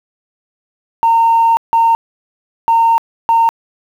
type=tone bursts at uneven times; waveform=sine; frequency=916 Hz; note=A#5; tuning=31 cents flat; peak=-6 dBFS; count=4; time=1.03-1.57 / 1.73-1.95 / 2.68-2.98 / 3.29-3.49 s; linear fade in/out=0 ms; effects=tanh soft clip ceiling -4 dBFS + 7-bit